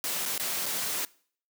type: noise with dropouts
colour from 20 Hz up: white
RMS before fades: -31 dBFS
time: 0.04-1.05 s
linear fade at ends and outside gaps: 1 ms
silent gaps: 0.255-0.259 / 0.379-0.397 / 0.658-0.662 s
effects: noise-tail reverb RT60 0.5 s tail -22 dB re dry + high-pass 150 Hz 12 dB/octave